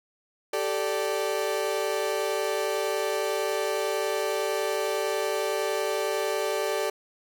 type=chord; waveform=35% pulse; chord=G suspended second; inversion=none; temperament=equal with one note detuned; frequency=389.1 / 440 / 587.3 Hz; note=G4 / A4 / D5; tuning=-13 / 0 / 0 cents; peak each=-29 / -28 / -28 dBFS; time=0.53-6.9 s; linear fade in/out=5 ms; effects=none